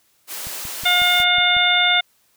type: high-pass noise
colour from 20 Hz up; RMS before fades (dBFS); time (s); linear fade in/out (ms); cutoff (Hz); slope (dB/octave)
white; -30; 0.27-1.25; 50; 350; 12
type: click train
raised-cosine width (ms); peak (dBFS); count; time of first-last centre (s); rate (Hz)
5; -25; 7; 0.47-1.567; 5.47
type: harmonic tone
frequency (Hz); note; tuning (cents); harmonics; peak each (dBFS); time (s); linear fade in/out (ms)
714; F5; +38; 1 / 2 / 3 / 4 / 5; -22 / -21 / -19 / -25 / -17; 0.85-2.01; 10
effects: white hiss -61 dBFS RMS until 2.36 s